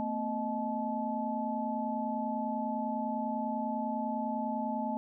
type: tone cluster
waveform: sine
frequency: 224.9 / 254.9 / 622 / 863 Hz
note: A3 / C4 / D#5 / A5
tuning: +38 / -45 / -1 / -34 cents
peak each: -35 / -38 / -39 / -35 dBFS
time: 0-4.97 s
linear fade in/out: 0 ms
effects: none